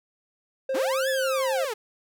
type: tone with vibrato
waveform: triangle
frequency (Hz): 529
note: C5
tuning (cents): +19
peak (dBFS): -22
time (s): 0.69-1.65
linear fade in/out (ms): 5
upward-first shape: sine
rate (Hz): 11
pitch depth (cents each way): 11
type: linear two-way sweep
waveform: sawtooth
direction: up then down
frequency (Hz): 222.6 to 1760 to 402.2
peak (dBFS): -24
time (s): 0.74-1.74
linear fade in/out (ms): 10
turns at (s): 1.09
effects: none